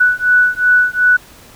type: beating tone pair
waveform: sine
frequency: 1480 / 1482.7 Hz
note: F#6 / F#6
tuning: 0 / +3 cents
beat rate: 2.7 Hz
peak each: -12 dBFS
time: 0-1.17 s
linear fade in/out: 10 ms
effects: pink hiss -41 dBFS RMS until 1.55 s